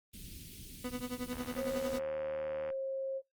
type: band-stop noise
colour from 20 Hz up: pink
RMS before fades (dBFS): -48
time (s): 0.13-1.99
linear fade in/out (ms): 10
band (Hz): 310 to 2700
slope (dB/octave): 24
type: tone with tremolo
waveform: 30% pulse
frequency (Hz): 248.4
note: B3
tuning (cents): +10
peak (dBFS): -31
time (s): 0.84-2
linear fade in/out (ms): 5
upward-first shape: triangle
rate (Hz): 11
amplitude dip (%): 100
type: click train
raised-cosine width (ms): 0.5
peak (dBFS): -31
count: 106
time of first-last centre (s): 1.33-2.703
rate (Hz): 76.5
type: tone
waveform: sine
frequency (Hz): 536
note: C5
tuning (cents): +42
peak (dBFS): -34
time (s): 1.55-3.22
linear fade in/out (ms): 50
effects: noise-tail reverb RT60 0.2 s tail -26 dB re dry + Opus 32 kbps